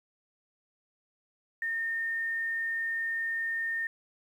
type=tone; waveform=sine; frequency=1825 Hz; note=A#6; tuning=37 cents flat; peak=-29 dBFS; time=1.62-3.87 s; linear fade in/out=2 ms; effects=10-bit